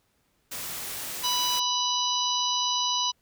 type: noise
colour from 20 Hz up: white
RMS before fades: -35 dBFS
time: 0.51-1.6 s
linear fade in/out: 10 ms
type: harmonic tone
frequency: 987.8 Hz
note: B5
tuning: in tune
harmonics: 1 / 3 / 4 / 5 / 6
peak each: -29 / -30 / -29 / -33 / -32 dBFS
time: 1.23-3.12 s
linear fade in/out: 20 ms
effects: pink hiss -70 dBFS RMS until 3.21 s